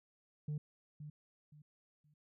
sine tone with echo, 149.8 Hz, D3, 35 cents sharp, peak -34 dBFS, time 0.48-0.58 s, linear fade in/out 5 ms, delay 520 ms, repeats 3, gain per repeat -11 dB, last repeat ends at 2.14 s, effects tanh soft clip ceiling -35 dBFS

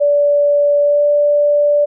sine tone with pitch glide, 579 to 584.7 Hz, D5 to D5, -25 to -8 cents, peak -9 dBFS, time 0-1.86 s, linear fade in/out 20 ms, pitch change +17 cents, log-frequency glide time 0.81-1.04 s, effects none

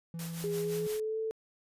triangle tone, 166.5 Hz, E3, 18 cents sharp, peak -35 dBFS, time 0.14-0.87 s, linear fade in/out 2 ms
white noise with tremolo, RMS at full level -42 dBFS, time 0.19-1 s, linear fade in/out 2 ms, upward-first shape sine, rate 5.8 Hz, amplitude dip 65%
sine tone with pitch glide, 410 to 442 Hz, G#4 to A4, -22 to +8 cents, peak -31 dBFS, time 0.44-1.31 s, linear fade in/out 0 ms, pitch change +130 cents, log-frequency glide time 0.55-1.19 s
effects resampled to 32000 Hz

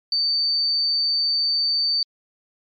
sine tone, 4577 Hz, D8, 45 cents flat, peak -18 dBFS, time 0.12-2.03 s, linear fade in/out 2 ms, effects MP3 64 kbps

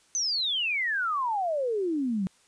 sine exponential sweep, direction down, 6272 to 180.5 Hz, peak -25 dBFS, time 0.15-2.27 s, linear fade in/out 0 ms, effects white hiss -62 dBFS RMS until 2.47 s + resampled to 22050 Hz

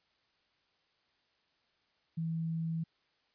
sine tone, 163.4 Hz, E3, 15 cents flat, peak -32 dBFS, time 2.17-2.84 s, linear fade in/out 10 ms, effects white hiss -74 dBFS RMS until 3.34 s + resampled to 11025 Hz

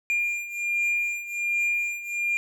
triangle beating tone pair, 2400 / 2401.3 Hz, D7 / D7, +37 / +38 cents, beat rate 1.3 Hz, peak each -24 / -28 dBFS, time 0.1-2.37 s, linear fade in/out 0 ms, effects none

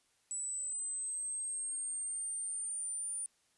sine exponential sweep, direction up, 7902 to 9300 Hz, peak -36 dBFS, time 0.31-3.26 s, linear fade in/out 0 ms, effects white hiss -73 dBFS RMS until 3.57 s + resampled to 24000 Hz

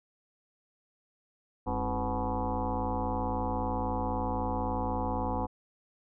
sine tone with frequency modulation, 385.9 Hz, G4, 27 cents flat, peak -28 dBFS, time 1.66-5.47 s, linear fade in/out 20 ms, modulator 118 Hz, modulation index 5.2, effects none

